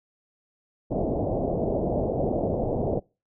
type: low-pass noise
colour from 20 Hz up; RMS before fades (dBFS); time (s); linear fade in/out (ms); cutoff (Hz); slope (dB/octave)
white; -26; 0.9-3; 20; 690; 48
effects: noise-tail reverb RT60 0.3 s tail -26 dB re dry